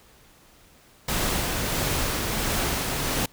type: noise with tremolo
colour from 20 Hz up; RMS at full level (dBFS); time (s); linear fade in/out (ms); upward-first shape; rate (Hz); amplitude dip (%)
pink; -25; 1.08-3.26; 5; sine; 1.5; 25
effects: pink hiss -55 dBFS RMS until 3.32 s